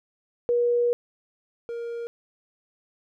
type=tone pair in turn; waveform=sine / triangle; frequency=480 / 469 Hz; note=B4 / A#4; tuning=-49 / +11 cents; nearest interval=unison; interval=40 cents; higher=first; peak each=-19 / -28 dBFS; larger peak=first; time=0.49-0.93 / 1.69-2.07 s; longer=first; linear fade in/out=0 ms; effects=none